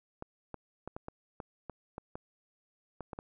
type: clicks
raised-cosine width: 1 ms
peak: -26 dBFS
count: 12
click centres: 0.224 / 0.543 / 0.876 / 0.965 / 1.084 / 1.402 / 1.697 / 1.981 / 2.155 / 3.007 / 3.132 / 3.189 s
effects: none